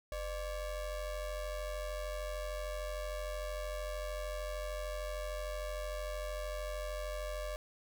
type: ring-modulated tone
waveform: square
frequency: 278.4 Hz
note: C#4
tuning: 8 cents sharp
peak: -35 dBFS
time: 0.12-7.56 s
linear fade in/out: 0 ms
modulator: 325 Hz
effects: none